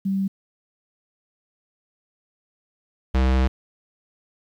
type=tone pair in turn; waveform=sine / square; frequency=194 / 64.74 Hz; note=G3 / C2; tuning=-18 / -18 cents; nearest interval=octave + perfect fifth; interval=1900 cents; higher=first; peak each=-20 / -17 dBFS; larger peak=second; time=0.05-0.28 / 3.14-3.48 s; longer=second; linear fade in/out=10 ms; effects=low-pass 4000 Hz 12 dB/octave + 9-bit